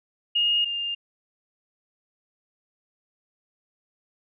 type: tone pair in turn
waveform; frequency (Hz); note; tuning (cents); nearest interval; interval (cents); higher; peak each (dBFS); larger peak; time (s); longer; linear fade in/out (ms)
sine; 2852 / 2808; F7 / F7; +36 / +9; unison; 27; first; -19 / -26; first; 0.35-0.65 / 0.65-0.95; neither; 10
effects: none